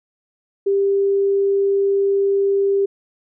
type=tone; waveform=sine; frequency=395.9 Hz; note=G4; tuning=17 cents sharp; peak=-14 dBFS; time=0.66-2.86 s; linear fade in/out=10 ms; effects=none